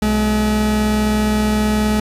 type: tone pair together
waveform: 40% pulse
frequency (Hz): 63 / 212.9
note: B1 / G#3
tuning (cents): +35 / +43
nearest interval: octave + major sixth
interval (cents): 2108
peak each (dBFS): -21 / -14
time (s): 0.02-2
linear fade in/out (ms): 5
effects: resampled to 32000 Hz